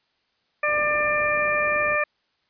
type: harmonic tone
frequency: 596 Hz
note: D5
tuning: 25 cents sharp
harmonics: 1 / 2 / 3 / 4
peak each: -25 / -26 / -25 / -25 dBFS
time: 0.63-2.04 s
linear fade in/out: 5 ms
type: low-pass noise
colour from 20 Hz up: white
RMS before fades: -41 dBFS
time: 0.67-1.97 s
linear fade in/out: 20 ms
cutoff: 650 Hz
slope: 24 dB/octave
effects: white hiss -69 dBFS RMS until 2.49 s + resampled to 11025 Hz